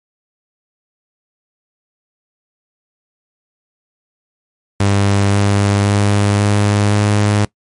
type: tone with pitch steps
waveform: sawtooth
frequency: 100 / 100.93 / 101.87 / 102.81 / 103.77 Hz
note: G2 / G#2 / G#2 / G#2 / G#2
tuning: +35 / -49 / -33 / -17 / -1 cents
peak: -7 dBFS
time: 4.8-7.45 s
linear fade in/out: 5 ms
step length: 530 ms
effects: noise-tail reverb RT60 0.1 s tail -21 dB re dry + MP3 48 kbps